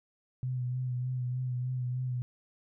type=tone with vibrato; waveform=sine; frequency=126 Hz; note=B2; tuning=35 cents sharp; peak=-30 dBFS; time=0.43-2.22 s; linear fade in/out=0 ms; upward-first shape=sine; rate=3.3 Hz; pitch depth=31 cents each way; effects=none